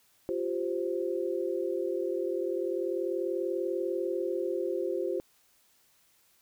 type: chord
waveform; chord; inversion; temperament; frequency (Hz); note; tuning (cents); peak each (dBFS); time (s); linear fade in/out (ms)
sine; F suspended second; none; equal with one note detuned; 349.2 / 389.5 / 523.3; F4 / G4 / C5; 0 / -11 / 0; -32 / -33 / -34; 0.29-5.2; 0
effects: white hiss -66 dBFS RMS until 6.41 s